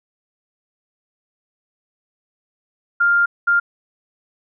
sine tone bursts at uneven times, 1400 Hz, F6, 4 cents sharp, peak -12 dBFS, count 2, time 3-3.26 / 3.47-3.6 s, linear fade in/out 10 ms, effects none

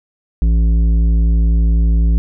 sine tone with tanh clipping, 56 Hz, A1, 31 cents sharp, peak -11 dBFS, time 0.42-2.18 s, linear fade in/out 0 ms, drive 10 dB, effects none

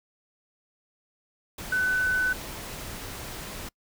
sine tone in noise, 1504 Hz, F#6, 28 cents sharp, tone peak -22 dBFS, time 1.72-2.33 s, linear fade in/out 5 ms, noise pink, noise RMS -38 dBFS, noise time 1.58-3.69 s, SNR +13 dB, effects noise-tail reverb RT60 0.1 s tail -26 dB re dry

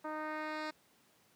10% pulse tone with low-pass filter sweep, 308.3 Hz, D#4, 16 cents flat, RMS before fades -40 dBFS, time 0.04-0.71 s, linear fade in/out 10 ms, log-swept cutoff 1100 to 4700 Hz, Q 1.1, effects pink hiss -68 dBFS RMS until 1.35 s + high-pass 150 Hz 12 dB/octave

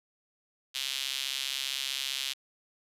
sawtooth tone with high-pass filter, 135.2 Hz, C#3, 43 cents flat, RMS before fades -34 dBFS, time 0.74-2.34 s, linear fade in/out 20 ms, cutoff 3300 Hz, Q 2.6, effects resampled to 32000 Hz + 9-bit

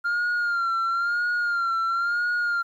sine tone with vibrato, 1395 Hz, F6, 2 cents flat, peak -19 dBFS, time 0.04-2.63 s, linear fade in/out 20 ms, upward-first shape sine, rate 0.99 Hz, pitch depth 58 cents each way, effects tanh soft clip ceiling -21 dBFS + 10-bit

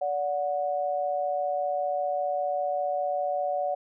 sine tone pair together, 578.1 / 733 Hz, D5 / F#5, -27 / -16 cents, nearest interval major third, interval 411 cents, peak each -28 dBFS, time 0.01-3.75 s, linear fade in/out 10 ms, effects none

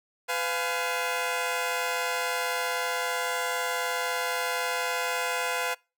15% pulse chord, F diminished, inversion second, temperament just, 502.9 / 698.5 / 838.1 Hz, Cb5 / F5 / Ab5, +31 / 0 / +16 cents, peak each -24 / -25 / -28 dBFS, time 0.28-5.75 s, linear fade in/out 20 ms, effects noise-tail reverb RT60 0.3 s tail -26 dB re dry

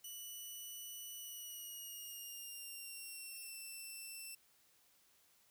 5% pulse tone with pitch glide, 2960 to 2683 Hz, F#7 to E7, 0 to +30 cents, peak -39 dBFS, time 0.04-4.35 s, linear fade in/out 5 ms, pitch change -170 cents, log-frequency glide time 1.18-3.55 s, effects white hiss -71 dBFS RMS until 5.5 s

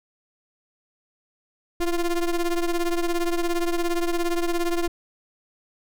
square ring-modulated tone, 174.61 Hz, F3, in tune, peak -19 dBFS, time 1.8-4.88 s, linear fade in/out 5 ms, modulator 166 Hz, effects none

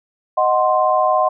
sine chord, C diminished, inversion first, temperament equal, 622.3 / 740 / 1046.5 Hz, Eb5 / Gb5 / C6, 0 / 0 / 0 cents, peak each -17 dBFS, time 0.37-1.29 s, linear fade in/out 10 ms, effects none

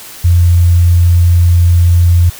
sine tone, 86.7 Hz, F2, 12 cents flat, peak -4 dBFS, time 0.24-2.3 s, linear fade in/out 10 ms, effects white hiss -31 dBFS RMS until 2.39 s

